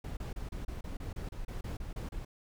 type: noise bursts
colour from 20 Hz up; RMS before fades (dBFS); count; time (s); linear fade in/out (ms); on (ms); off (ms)
brown; -39; 14; 0.04-2.25; 5; 130; 30
effects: none